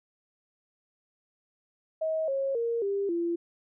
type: tone with pitch steps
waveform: sine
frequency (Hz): 636 / 544.2 / 465.6 / 398.3 / 340.8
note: D#5 / C#5 / A#4 / G4 / F4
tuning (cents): +38 / -32 / -2 / +28 / -42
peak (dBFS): -26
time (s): 2.01-3.36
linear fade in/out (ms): 10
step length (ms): 270
effects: none